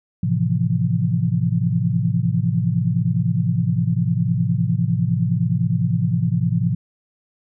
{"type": "chord", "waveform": "sine", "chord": "F major seventh", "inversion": "first", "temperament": "equal", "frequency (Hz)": [110, 130.81, 164.81, 174.61], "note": ["A2", "C3", "E3", "F3"], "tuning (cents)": [0, 0, 0, 0], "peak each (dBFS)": -22, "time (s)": [0.23, 6.75], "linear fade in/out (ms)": 5, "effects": []}